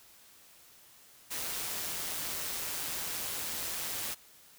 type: noise with amplitude modulation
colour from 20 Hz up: white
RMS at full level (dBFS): -35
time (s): 1.3-4.15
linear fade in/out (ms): 20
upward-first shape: sine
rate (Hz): 165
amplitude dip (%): 35
effects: white hiss -58 dBFS RMS until 4.58 s